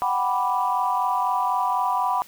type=chord; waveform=sine; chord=G major seventh; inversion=third; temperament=equal; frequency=740 / 784 / 987.8 / 1174.7 Hz; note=F#5 / G5 / B5 / D6; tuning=0 / 0 / 0 / 0 cents; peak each=-26 / -28 / -22 / -28 dBFS; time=0.02-2.22 s; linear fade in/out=0 ms; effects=tanh soft clip ceiling -10 dBFS + white hiss -49 dBFS RMS until 2.27 s